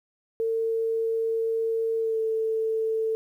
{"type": "tone with pitch glide", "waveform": "sine", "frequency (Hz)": [451.5, 444], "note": ["A4", "A4"], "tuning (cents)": [45, 16], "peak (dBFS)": -23, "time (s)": [0.4, 3.15], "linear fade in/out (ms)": 0, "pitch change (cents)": -29, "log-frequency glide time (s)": [1.98, 2.19], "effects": ["10-bit"]}